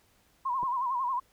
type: tone with vibrato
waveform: sine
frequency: 1016 Hz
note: B5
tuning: 49 cents sharp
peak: -27 dBFS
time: 0.45-1.2 s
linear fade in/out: 10 ms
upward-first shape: sine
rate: 11 Hz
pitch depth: 110 cents each way
type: clicks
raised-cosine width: 2 ms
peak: -32 dBFS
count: 2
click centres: 0.629 / 0.635 s
effects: pink hiss -66 dBFS RMS until 1.32 s